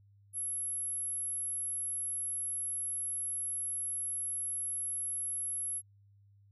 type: tone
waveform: sine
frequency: 11175 Hz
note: F9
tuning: in tune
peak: -32 dBFS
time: 0.33-5.82 s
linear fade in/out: 50 ms
effects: tanh soft clip ceiling -31 dBFS + added 100 Hz sine -60 dBFS peak until 6.51 s